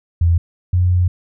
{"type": "tone pair in turn", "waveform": "sine", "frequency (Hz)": [84.7, 89.74], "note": ["E2", "F2"], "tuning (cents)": [48, 48], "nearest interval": "minor second", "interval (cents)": 100, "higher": "second", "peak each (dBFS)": [-10, -11], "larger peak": "first", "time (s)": [[0.21, 0.38], [0.73, 1.08]], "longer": "second", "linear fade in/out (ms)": 5, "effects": []}